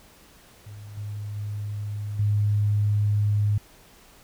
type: tone with level steps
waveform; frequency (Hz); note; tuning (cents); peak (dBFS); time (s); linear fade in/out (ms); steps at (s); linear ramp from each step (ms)
sine; 103.83; G#2; 0; -38 / -30 / -28 / -19; 0.66-3.58; 5; 0.97 / 1.36 / 2.19; 5
effects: pink hiss -53 dBFS RMS until 4.23 s